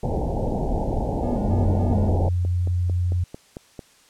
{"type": "low-pass noise", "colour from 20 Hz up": "pink", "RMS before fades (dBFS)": -24, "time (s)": [0.03, 2.29], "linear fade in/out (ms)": 5, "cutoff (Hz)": 880, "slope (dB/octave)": 96}
{"type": "tone with vibrato", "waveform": "triangle", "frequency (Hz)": 223.3, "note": "A3", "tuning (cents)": 26, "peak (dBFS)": -24, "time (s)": [1.22, 2.1], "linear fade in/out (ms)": 20, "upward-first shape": "square", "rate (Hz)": 3.5, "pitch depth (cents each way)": 140}
{"type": "tone with pitch glide", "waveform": "sine", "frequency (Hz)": [92.5, 88.89], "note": ["F#2", "F2"], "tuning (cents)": [0, 31], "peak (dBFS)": -19, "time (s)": [1.49, 3.24], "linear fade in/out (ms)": 5, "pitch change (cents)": -69, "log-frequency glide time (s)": [1.62, 2.16]}
{"type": "click train", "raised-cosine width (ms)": 2, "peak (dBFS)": -20, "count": 7, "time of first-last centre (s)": [2.45, 3.792], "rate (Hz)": 4.47}
{"effects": ["white hiss -55 dBFS RMS until 4.09 s", "low-pass 9000 Hz 12 dB/octave"]}